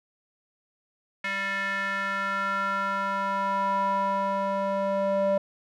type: tone with band-pass filter sweep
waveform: square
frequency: 196.3 Hz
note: G3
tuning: 3 cents sharp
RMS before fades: -27 dBFS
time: 1.24-5.38 s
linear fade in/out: 5 ms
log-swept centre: 2000 to 640 Hz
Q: 4
effects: none